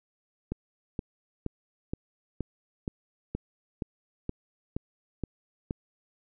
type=click train; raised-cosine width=3 ms; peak=-18 dBFS; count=12; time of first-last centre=0.52-5.709 s; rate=2.12 Hz; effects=none